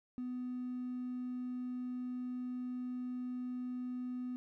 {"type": "tone with hard clipping", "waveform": "triangle", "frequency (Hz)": 249.7, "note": "B3", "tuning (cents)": 19, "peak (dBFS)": -38, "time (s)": [0.18, 4.36], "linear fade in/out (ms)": 0, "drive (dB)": 4, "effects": []}